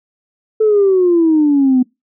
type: exponential sweep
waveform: sine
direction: down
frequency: 442.2 to 249.3 Hz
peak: -7 dBFS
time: 0.6-1.83 s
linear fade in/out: 10 ms
effects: noise-tail reverb RT60 0.2 s tail -23 dB re dry + tanh soft clip ceiling -4 dBFS